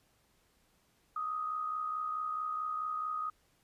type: tone with amplitude modulation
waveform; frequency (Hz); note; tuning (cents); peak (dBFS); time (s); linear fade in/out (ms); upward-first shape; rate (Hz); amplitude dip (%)
sine; 1249; D#6; +6; -31; 1.16-3.3; 5; sine; 64.6; 50
effects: pink hiss -71 dBFS RMS until 3.63 s + resampled to 32000 Hz